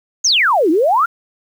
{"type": "exponential two-way sweep", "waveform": "sine", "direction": "down then up", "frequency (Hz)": [6830, 299.1, 1453], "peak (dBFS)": -10, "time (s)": [0.24, 1.06], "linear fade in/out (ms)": 10, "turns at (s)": 0.7, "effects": ["7-bit"]}